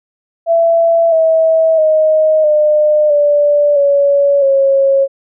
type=tone with pitch steps; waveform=sine; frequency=668 / 646 / 624.7 / 604.1 / 584.2 / 565 / 546.4 Hz; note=E5 / E5 / D#5 / D5 / D5 / C#5 / C#5; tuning=+23 / -35 / +7 / +49 / -9 / +33 / -25 cents; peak=-7 dBFS; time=0.46-5.08 s; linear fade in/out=50 ms; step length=660 ms; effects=none